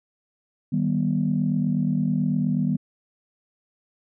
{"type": "chord", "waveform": "sine", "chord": "Eb augmented", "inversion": "none", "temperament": "just", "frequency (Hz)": [155.56, 194.45, 243.1], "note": ["Eb3", "G3", "B3"], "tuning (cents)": [0, -14, -27], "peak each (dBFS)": -24, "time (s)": [0.72, 2.77], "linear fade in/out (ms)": 10, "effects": ["tanh soft clip ceiling -11 dBFS"]}